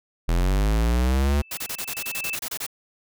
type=linear sweep; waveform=square; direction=up; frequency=40.86 to 73.42 Hz; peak=-19 dBFS; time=0.28-1.42 s; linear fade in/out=10 ms
type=tone with exponential growth; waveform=sine; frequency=2637 Hz; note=E7; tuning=in tune; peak=-26 dBFS; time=0.74-2.35 s; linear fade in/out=0 ms; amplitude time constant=350 ms
type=noise bursts; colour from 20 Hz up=white; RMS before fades=-30 dBFS; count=13; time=1.51-2.665 s; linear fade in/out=5 ms; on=63 ms; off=28 ms
effects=none